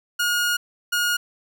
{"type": "tone pair in turn", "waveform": "sawtooth", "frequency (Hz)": [1434, 1434], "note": ["F6", "F6"], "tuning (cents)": [45, 45], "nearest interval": "unison", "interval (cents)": 0, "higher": "neither", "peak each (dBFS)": -16, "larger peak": "neither", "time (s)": [[0.19, 0.57], [0.92, 1.17]], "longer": "first", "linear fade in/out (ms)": 10, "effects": []}